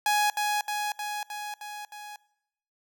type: tone with echo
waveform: sawtooth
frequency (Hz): 834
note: G#5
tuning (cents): +7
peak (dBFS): -18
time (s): 0.06-0.3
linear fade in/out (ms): 2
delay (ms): 310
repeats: 6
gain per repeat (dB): -3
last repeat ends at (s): 2.16
effects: noise-tail reverb RT60 0.8 s tail -22 dB re dry